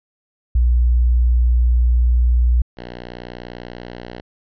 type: tone pair in turn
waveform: sine / 5% pulse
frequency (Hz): 60.2 / 60.2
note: B1 / B1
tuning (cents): -44 / -44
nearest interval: unison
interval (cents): 0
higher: neither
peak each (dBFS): -11 / -20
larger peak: first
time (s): 0.55-2.62 / 2.77-4.21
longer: first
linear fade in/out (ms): 5
effects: resampled to 11025 Hz